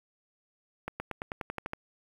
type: accelerating click train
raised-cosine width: 0.5 ms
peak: -19 dBFS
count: 10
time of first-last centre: 0.88-1.734 s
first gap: 120 ms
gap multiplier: 0.94
effects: 8-bit